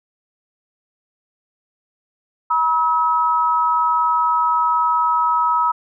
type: tone pair together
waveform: sine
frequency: 964 / 1285.2 Hz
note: B5 / E6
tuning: -42 / -44 cents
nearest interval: perfect fourth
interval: 498 cents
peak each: -17 / -17 dBFS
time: 2.5-5.72 s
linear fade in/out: 10 ms
effects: none